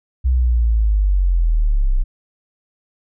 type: linear sweep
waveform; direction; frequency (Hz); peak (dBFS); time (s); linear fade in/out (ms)
sine; down; 64.8 to 30.14; -12; 0.24-2.04; 20
effects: none